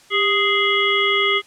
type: harmonic tone with a mistuned harmonic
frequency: 416.3 Hz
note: G#4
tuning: 4 cents sharp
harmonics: 1 / 3 / 5 / 7 / 8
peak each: -22 / -22 / -19 / -25 / -22 dBFS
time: 0.1-1.42 s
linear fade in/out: 50 ms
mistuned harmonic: 1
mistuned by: -70 cents
effects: white hiss -50 dBFS RMS until 1.46 s + low-pass 8000 Hz 12 dB/octave